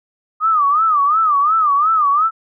sine tone with vibrato, 1218 Hz, D#6, 37 cents flat, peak -11 dBFS, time 0.4-2.31 s, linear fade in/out 50 ms, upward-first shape sine, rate 2.8 Hz, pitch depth 150 cents each way, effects none

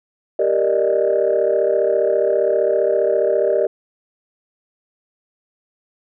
sine chord, Eb major seventh, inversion first, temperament equal, 392 / 466.2 / 587.3 / 622.3 Hz, G4 / Bb4 / D5 / Eb5, 0 / 0 / 0 / 0 cents, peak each -19 dBFS, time 0.39-3.67 s, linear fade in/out 5 ms, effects tanh soft clip ceiling -7 dBFS

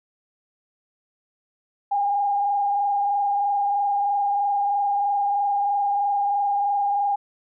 sine tone with frequency modulation, 809 Hz, G#5, 46 cents flat, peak -19 dBFS, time 1.91-7.16 s, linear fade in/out 10 ms, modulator 23.1 Hz, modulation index 0.68, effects none

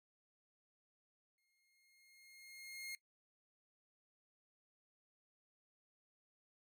sawtooth tone with exponential growth, 2139 Hz, C7, 38 cents sharp, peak -40 dBFS, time 1.38-2.95 s, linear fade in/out 1 ms, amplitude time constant 340 ms, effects noise-tail reverb RT60 0.1 s tail -19 dB re dry

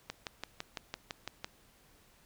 click train, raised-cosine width 0.2 ms, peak -20 dBFS, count 9, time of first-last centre 0.1-1.445 s, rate 5.95 Hz, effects pink hiss -64 dBFS RMS until 2.25 s

